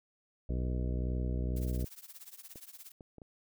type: harmonic tone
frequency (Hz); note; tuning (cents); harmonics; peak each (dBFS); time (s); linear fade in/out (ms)
62.1; B1; +10; 1 / 2 / 3 / 4 / 5 / 6 / 7 / 8 / 10; -32 / -38 / -42 / -44 / -46 / -48 / -49 / -50 / -52; 0.49-1.85; 5
type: noise with tremolo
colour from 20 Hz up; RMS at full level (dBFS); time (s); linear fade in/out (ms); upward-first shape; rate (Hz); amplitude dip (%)
blue; -47; 1.56-2.92; 5; triangle; 17; 95
type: clicks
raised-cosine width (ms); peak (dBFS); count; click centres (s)
2; -36; 4; 2.558 / 3.008 / 3.183 / 3.218
effects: none